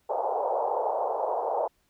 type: band-pass noise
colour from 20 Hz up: white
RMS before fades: -28 dBFS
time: 0.09-1.68 s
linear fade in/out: 10 ms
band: 450 to 900 Hz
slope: 48 dB/octave
effects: pink hiss -70 dBFS RMS until 1.89 s